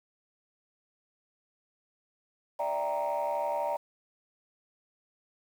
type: chord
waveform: sine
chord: E half-diminished seventh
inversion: third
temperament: equal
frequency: 587.3 / 659.3 / 784 / 932.3 Hz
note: D5 / E5 / G5 / Bb5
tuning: 0 / 0 / 0 / 0 cents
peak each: -31 / -35 / -35 / -31 dBFS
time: 2.59-3.77 s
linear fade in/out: 10 ms
effects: tanh soft clip ceiling -23 dBFS + 9-bit

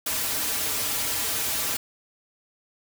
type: noise with comb filter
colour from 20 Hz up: white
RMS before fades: -27 dBFS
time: 0.06-1.77 s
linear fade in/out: 5 ms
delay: 5.5 ms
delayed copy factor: -0.95
effects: none

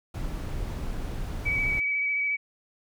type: noise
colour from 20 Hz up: brown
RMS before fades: -32 dBFS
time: 0.14-1.8 s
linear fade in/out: 5 ms
type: tone with vibrato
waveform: sine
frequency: 2280 Hz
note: C#7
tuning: 48 cents sharp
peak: -24 dBFS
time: 1.45-2.37 s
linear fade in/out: 20 ms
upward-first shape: square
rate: 14 Hz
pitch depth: 13 cents each way
effects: none

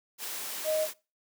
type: tone in noise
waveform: sine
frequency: 622.3 Hz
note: D#5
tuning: in tune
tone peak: -25 dBFS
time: 0.64-0.88 s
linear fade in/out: 50 ms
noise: white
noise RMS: -37 dBFS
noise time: 0.18-0.94 s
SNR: +9 dB
effects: noise-tail reverb RT60 0.3 s tail -23 dB re dry + high-pass 300 Hz 12 dB/octave

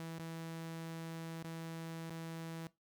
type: tone with dropouts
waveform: sawtooth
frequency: 164 Hz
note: E3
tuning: 9 cents flat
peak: -39 dBFS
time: 0-2.67 s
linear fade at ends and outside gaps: 0 ms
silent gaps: 0.185-0.195 / 1.426-1.444 / 2.096-2.106 s
effects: noise-tail reverb RT60 0.2 s tail -19 dB re dry

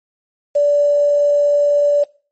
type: tone with quantisation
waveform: sine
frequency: 580 Hz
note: D5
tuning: 22 cents flat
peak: -10 dBFS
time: 0.55-2.04 s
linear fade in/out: 10 ms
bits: 6
effects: noise-tail reverb RT60 0.4 s tail -21 dB re dry + MP3 32 kbps

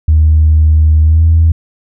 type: tone with pitch glide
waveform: sine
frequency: 77.78 to 81.51 Hz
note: D#2 to E2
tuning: 0 to -19 cents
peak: -3 dBFS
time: 0.08-1.52 s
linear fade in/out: 5 ms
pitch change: +81 cents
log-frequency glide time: 1.04-1.24 s
effects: tanh soft clip ceiling 0 dBFS

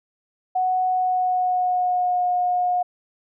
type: tone with pitch glide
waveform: sine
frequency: 740 to 719.8 Hz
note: F#5 to F#5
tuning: 0 to -48 cents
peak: -18 dBFS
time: 0.55-2.83 s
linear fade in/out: 10 ms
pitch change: -48 cents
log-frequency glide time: 0.86-2.25 s
effects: none

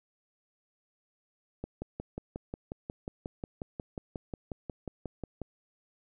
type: click train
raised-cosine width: 2 ms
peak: -23 dBFS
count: 22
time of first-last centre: 1.64-5.417 s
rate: 5.56 Hz
effects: none

